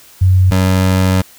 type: tone pair in turn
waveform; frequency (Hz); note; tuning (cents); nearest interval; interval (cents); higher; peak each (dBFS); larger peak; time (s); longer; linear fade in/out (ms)
sine / 25% pulse; 92.9 / 93.6; F#2 / F#2; +7 / +20; unison; 13; second; -6; neither; 0.21-0.51 / 0.51-1.22; second; 10
effects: white hiss -42 dBFS RMS until 1.38 s